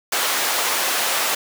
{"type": "high-pass noise", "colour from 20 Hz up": "pink", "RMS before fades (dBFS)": -21, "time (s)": [0.12, 1.35], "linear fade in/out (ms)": 5, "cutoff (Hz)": 690, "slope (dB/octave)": 12, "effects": []}